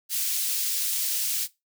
white high-pass noise, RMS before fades -27 dBFS, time 0.09-1.48 s, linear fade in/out 50 ms, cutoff 3500 Hz, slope 12 dB/octave, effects noise-tail reverb RT60 0.2 s tail -18 dB re dry

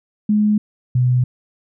sine tone pair in turn, 210.5 / 125.16 Hz, G#3 / B2, +24 / +24 cents, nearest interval major sixth, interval 900 cents, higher first, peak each -12 dBFS, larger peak neither, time 0.29-0.58 / 0.95-1.24 s, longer neither, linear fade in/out 5 ms, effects none

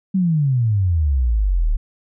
sine exponential sweep, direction down, 196 to 35.28 Hz, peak -14 dBFS, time 0.14-1.77 s, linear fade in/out 10 ms, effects none

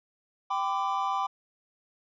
triangle chord, G major, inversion none, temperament equal with one note detuned, 784 / 1006.8 / 1174.7 Hz, G5 / B5 / D6, 0 / +33 / 0 cents, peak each -29 dBFS, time 0.5-1.27 s, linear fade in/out 10 ms, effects resampled to 16000 Hz

